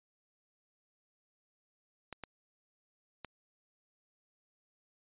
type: clicks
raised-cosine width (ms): 0.3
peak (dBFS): -26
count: 3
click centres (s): 2.127 / 2.237 / 3.247
effects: resampled to 8000 Hz